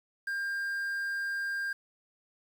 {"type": "tone with quantisation", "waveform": "triangle", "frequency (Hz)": 1600, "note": "G6", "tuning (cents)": 35, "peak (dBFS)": -29, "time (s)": [0.27, 1.73], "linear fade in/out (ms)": 5, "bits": 9, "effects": []}